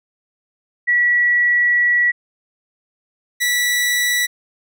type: tone pair in turn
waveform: sine / sawtooth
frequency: 1938 / 1954.9 Hz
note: B6 / B6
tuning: -33 / -18 cents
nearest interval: unison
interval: 15 cents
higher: second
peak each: -12 dBFS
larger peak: neither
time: 0.87-2.12 / 3.4-4.27 s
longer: first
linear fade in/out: 20 ms
effects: none